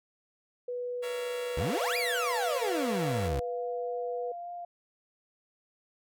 sine tone, 491.1 Hz, B4, 10 cents flat, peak -32 dBFS, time 0.68-4.32 s, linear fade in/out 5 ms
10% pulse chord, A# diminished, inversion none, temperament just, 466.2 / 559.4 / 671.3 Hz, A#4 / C#5 / E5, 0 / +16 / +31 cents, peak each -36 dBFS, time 1.02-3.29 s, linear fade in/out 20 ms
30% pulse exponential two-way sweep, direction up then down, 62 to 2489 to 62 Hz, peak -27 dBFS, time 1.57-3.4 s, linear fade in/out 5 ms, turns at 1.97 s
sine tone with vibrato, 698.5 Hz, F5, in tune, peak -37 dBFS, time 1.6-4.65 s, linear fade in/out 5 ms, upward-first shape sine, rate 3.5 Hz, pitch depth 9 cents each way
effects none

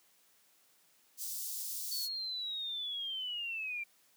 white high-pass noise, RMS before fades -40 dBFS, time 1.17-2.09 s, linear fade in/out 50 ms, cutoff 4600 Hz, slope 24 dB/octave
sine linear sweep, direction down, 4491 to 2349 Hz, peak -36 dBFS, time 1.91-3.84 s, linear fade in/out 10 ms
effects white hiss -68 dBFS RMS until 4.16 s + high-pass 150 Hz 12 dB/octave

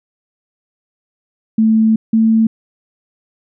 sine tone pair in turn, 220.8 / 223 Hz, A3 / A3, +6 / +23 cents, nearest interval unison, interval 17 cents, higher second, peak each -8 dBFS, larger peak neither, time 1.58-1.96 / 2.13-2.47 s, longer first, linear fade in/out 5 ms, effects none

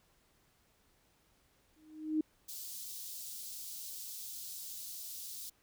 sine tone with exponential growth, 310.5 Hz, D#4, 3 cents flat, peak -26 dBFS, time 1.76-2.21 s, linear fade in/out 5 ms, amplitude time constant 97 ms
white high-pass noise, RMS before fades -45 dBFS, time 2.48-5.5 s, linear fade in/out 10 ms, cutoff 3900 Hz, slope 24 dB/octave
effects pink hiss -71 dBFS RMS until 5.62 s

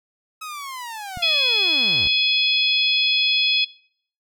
sawtooth linear sweep, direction down, 1287 to 50.7 Hz, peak -27 dBFS, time 0.41-2.08 s, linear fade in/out 10 ms
click, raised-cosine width 5 ms, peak -22 dBFS, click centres 1.173 s
harmonic tone, 842 Hz, G#5, 24 cents sharp, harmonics 3 / 4 / 5 / 6, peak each -21 / -18 / -25 / -27 dBFS, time 1.22-3.65 s, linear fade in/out 10 ms
effects noise-tail reverb RT60 0.6 s tail -23 dB re dry

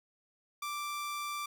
sawtooth tone, 1174.7 Hz, D6, in tune, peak -32 dBFS, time 0.62-1.46 s, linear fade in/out 5 ms, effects none

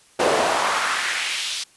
brown noise with high-pass filter sweep, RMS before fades -22 dBFS, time 0.19-1.64 s, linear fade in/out 10 ms, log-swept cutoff 460 to 4200 Hz, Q 1.7, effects white hiss -54 dBFS RMS until 1.76 s + resampled to 24000 Hz

